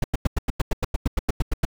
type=noise bursts; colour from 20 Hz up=brown; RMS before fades=-19 dBFS; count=15; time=0.02-1.652 s; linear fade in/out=5 ms; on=22 ms; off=93 ms; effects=none